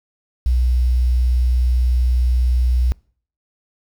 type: tone with quantisation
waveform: sine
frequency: 61.74 Hz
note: B1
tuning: in tune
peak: -13 dBFS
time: 0.46-2.92 s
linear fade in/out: 0 ms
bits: 7
effects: noise-tail reverb RT60 0.5 s tail -25 dB re dry